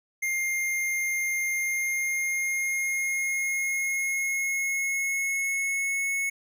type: tone with pitch glide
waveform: square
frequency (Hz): 2115 to 2197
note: C7 to C#7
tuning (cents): +18 to -16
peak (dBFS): -26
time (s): 0.22-6.3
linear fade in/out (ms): 10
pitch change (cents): +66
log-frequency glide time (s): 1.53-6.11
effects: none